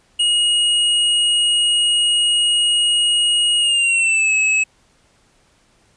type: tone with pitch glide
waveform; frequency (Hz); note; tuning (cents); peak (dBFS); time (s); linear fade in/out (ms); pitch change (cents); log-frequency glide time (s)
square; 2880 to 2581; F#7 to E7; -47 to -37; -14; 0.19-4.64; 10; -190; 3.59-4.33
effects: pink hiss -57 dBFS RMS until 5.96 s + resampled to 22050 Hz